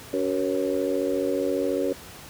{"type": "harmonic tone with a mistuned harmonic", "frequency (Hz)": 94.5, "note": "F#2", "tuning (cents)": 37, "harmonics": [3, 4, 5, 6], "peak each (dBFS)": [-28, -28, -28, -28], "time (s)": [0.13, 1.93], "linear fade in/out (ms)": 5, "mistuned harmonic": 6, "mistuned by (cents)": -49, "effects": ["pink hiss -43 dBFS RMS until 2.29 s", "high-pass 60 Hz 12 dB/octave"]}